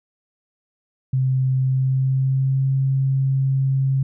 sine tone with pitch glide, 130.81 to 134.49 Hz, C3 to C3, 0 to +48 cents, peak -16 dBFS, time 1.13-4.03 s, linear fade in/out 5 ms, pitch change +48 cents, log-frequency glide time 1.58-2.69 s, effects none

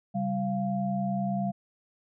sine tone cluster, 135.1 / 195.9 / 694 Hz, C#3 / G3 / F5, -44 / -1 / -11 cents, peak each -35 / -28 / -32 dBFS, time 0.14-1.52 s, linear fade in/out 20 ms, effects none

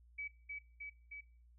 sine tone with echo, 2286 Hz, D7, 47 cents flat, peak -40 dBFS, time 0.18-0.28 s, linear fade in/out 10 ms, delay 310 ms, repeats 3, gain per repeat -2 dB, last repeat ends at 1.21 s, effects noise-tail reverb RT60 0.5 s tail -21 dB re dry + added 59 Hz sine -61 dBFS peak until 1.58 s

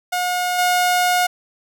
sawtooth tone with level steps, 720 Hz, F#5, 47 cents flat, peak -15 / -11 dBFS, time 0.12-1.27 s, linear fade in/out 10 ms, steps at 0.58 s, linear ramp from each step 10 ms, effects none

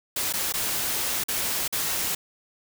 white noise with dropouts, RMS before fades -27 dBFS, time 0.16-2.15 s, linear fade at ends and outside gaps 5 ms, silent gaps 0.327-0.336 / 0.525-0.538 / 1.238-1.284 / 1.679-1.725 s, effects none

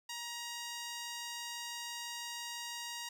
5% pulse tone with notch filter, 946 Hz, A#5, 25 cents sharp, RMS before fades -43 dBFS, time 0.09-3.09 s, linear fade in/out 5 ms, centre 11000 Hz, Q 0.88, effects none

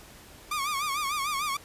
sawtooth tone with vibrato, 1157 Hz, D6, 26 cents flat, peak -24 dBFS, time 0.51-1.57 s, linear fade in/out 5 ms, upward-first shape sine, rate 6.7 Hz, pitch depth 110 cents each way, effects pink hiss -50 dBFS RMS until 1.64 s + resampled to 32000 Hz

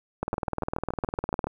two click trains, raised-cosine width 1 ms, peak -17 / -13 dBFS, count 9 / 25, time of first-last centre 0.34-1.47 / 0.23-1.442 s, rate 7.08 / 19.8 Hz, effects 9-bit

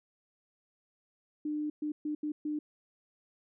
sine tone bursts at uneven times, 300.5 Hz, D4, 40 cents sharp, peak -31 dBFS, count 5, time 1.45-1.7 / 1.82-1.92 / 2.05-2.15 / 2.23-2.32 / 2.45-2.59 s, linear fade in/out 5 ms, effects none

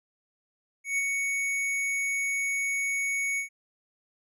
square tone with ADSR envelope, 2226 Hz, C#7, 7 cents sharp, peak -24 dBFS, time 0.84-3.49 s, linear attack 140 ms, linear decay 25 ms, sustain -3 dB, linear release 110 ms, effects low-pass 12000 Hz 12 dB/octave

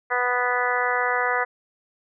harmonic tone, 246.9 Hz, B3, in tune, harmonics 2 / 3 / 4 / 5 / 6 / 7 / 8, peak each -28 / -28 / -28 / -28 / -28 / -28 / -28 dBFS, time 0.1-1.45 s, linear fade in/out 20 ms, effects none

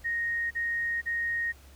sine tone bursts, 1864.7 Hz, A#6, in tune, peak -27 dBFS, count 3, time 0.04-1.526 s, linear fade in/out 20 ms, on 470 ms, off 38 ms, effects added 68 Hz sine -52 dBFS peak until 1.75 s + pink hiss -57 dBFS RMS until 1.75 s

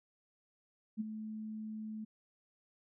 sine tone with ADSR envelope, 216.8 Hz, A3, 25 cents flat, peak -31 dBFS, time 0.97-2.05 s, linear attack 35 ms, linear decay 17 ms, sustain -9 dB, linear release 12 ms, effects none

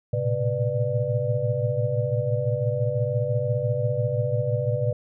sine tone cluster, 112.3 / 118.2 / 132.7 / 495 / 593 Hz, A2 / A#2 / C3 / B4 / D5, +36 / +24 / +25 / +4 / +17 cents, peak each -28 dBFS, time 0.13-4.93 s, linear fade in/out 5 ms, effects none

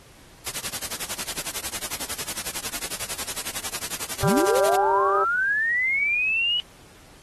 white noise with tremolo, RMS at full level -27 dBFS, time 0.46-4.76 s, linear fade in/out 5 ms, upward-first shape sine, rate 11 Hz, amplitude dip 95%
harmonic tone, 197 Hz, G3, 9 cents sharp, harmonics 2 / 3 / 4 / 5 / 6 / 7 / 8, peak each -24 / -28 / -30 / -32 / -34 / -35 / -36 dBFS, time 4.22-5.25 s, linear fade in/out 20 ms
sine linear sweep, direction up, 110 to 2960 Hz, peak -20 dBFS, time 4.23-6.6 s, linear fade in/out 0 ms
effects pink hiss -51 dBFS RMS until 7.22 s + AAC 32 kbps

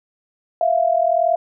sine tone pair together, 657.6 / 698.5 Hz, E5 / F5, -4 / 0 cents, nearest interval minor second, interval 104 cents, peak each -17 dBFS, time 0.61-1.36 s, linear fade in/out 2 ms, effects none

